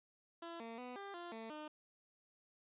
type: tone with pitch steps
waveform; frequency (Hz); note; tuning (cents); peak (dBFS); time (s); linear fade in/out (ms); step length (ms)
15% pulse; 336.8 / 228.7 / 248.7 / 398.1 / 347 / 224.2 / 304.1; E4 / A#3 / B3 / G4 / F4 / A3 / D#4; +37 / -33 / +12 / +27 / -11 / +33 / -40; -40; 0.42-1.68; 5; 180
effects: resampled to 8000 Hz